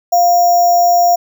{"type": "tone with sample-and-hold", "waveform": "sine", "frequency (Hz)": 701, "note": "F5", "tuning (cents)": 6, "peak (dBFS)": -7, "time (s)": [0.12, 1.16], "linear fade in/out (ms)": 10, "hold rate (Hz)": 6300, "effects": []}